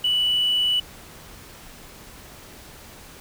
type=tone with hard clipping; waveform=triangle; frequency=2960 Hz; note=F#7; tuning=in tune; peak=-18 dBFS; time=0.04-0.8 s; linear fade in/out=5 ms; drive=2 dB; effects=pink hiss -44 dBFS RMS until 3.2 s